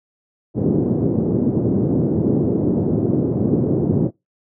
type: band-pass noise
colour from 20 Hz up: white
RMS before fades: -18 dBFS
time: 0.54-4.11 s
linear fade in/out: 50 ms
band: 100 to 370 Hz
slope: 24 dB/octave
effects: noise-tail reverb RT60 0.2 s tail -23 dB re dry